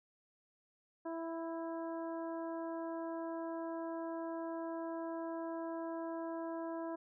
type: harmonic tone with a mistuned harmonic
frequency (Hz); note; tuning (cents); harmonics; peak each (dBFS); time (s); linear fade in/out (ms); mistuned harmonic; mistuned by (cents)
330; E4; +2; 1 / 2 / 3 / 4 / 5; -41 / -43 / -47 / -56 / -57; 1.05-6.96; 10; 5; -20
effects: none